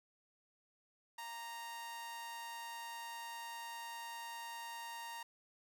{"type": "tone with amplitude modulation", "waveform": "sawtooth", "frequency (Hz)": 930, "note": "A#5", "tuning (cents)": -4, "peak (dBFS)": -39, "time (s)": [1.18, 5.23], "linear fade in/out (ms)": 5, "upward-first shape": "sine", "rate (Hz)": 245, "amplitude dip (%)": 40, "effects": []}